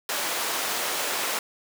pink high-pass noise, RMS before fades -28 dBFS, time 0.09-1.39 s, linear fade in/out 2 ms, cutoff 560 Hz, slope 12 dB/octave, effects none

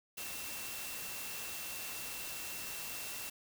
sine tone in noise, 2697 Hz, E7, 39 cents sharp, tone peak -49 dBFS, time 0.17-3.3 s, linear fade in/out 10 ms, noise white, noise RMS -43 dBFS, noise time 0.17-3.3 s, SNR -9 dB, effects none

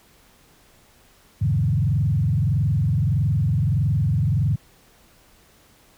sine tone with frequency modulation, 122.5 Hz, B2, 14 cents flat, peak -17 dBFS, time 1.41-4.56 s, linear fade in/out 10 ms, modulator 21.6 Hz, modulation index 1.7, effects pink hiss -55 dBFS RMS until 5.97 s

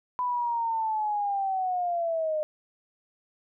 sine linear sweep, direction down, 1000 to 606 Hz, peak -25 dBFS, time 0.19-2.43 s, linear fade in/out 0 ms, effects none

